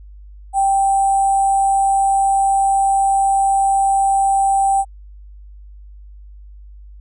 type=tone with sample-and-hold; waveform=sine; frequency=784 Hz; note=G5; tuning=in tune; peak=-12 dBFS; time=0.53-4.85 s; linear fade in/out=50 ms; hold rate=8820 Hz; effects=added 50 Hz sine -36 dBFS peak until 7 s + resampled to 32000 Hz